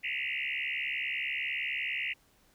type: tone with frequency modulation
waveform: sine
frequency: 2390 Hz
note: D7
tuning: 30 cents sharp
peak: -31 dBFS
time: 0.03-2.14 s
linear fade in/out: 20 ms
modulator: 69.4 Hz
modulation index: 6.6
effects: pink hiss -66 dBFS RMS until 2.54 s